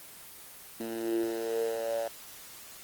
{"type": "tone with high-pass filter sweep", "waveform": "10% pulse", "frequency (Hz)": 113.8, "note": "A#2", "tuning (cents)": -41, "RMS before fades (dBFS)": -32, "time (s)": [0.8, 2.08], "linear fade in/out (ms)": 5, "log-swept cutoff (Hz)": [270, 620], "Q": 9.1, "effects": ["white hiss -48 dBFS RMS until 2.83 s", "Opus 24 kbps"]}